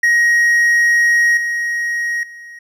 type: tone with level steps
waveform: triangle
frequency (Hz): 1886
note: A#6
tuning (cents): +20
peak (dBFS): -8 / -15 / -31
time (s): 0.03-2.59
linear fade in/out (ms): 5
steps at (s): 1.37 / 2.23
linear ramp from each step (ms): 2
effects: none